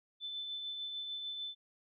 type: tone with tremolo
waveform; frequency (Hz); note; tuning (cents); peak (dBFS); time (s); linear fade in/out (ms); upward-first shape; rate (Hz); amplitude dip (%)
sine; 3520; A7; 0; -37; 0.2-1.55; 50; triangle; 6.7; 35
effects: none